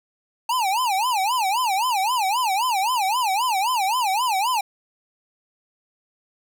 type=tone with vibrato; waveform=square; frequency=880 Hz; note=A5; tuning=in tune; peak=-20 dBFS; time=0.49-4.61 s; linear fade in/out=5 ms; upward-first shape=sine; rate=3.8 Hz; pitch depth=270 cents each way; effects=none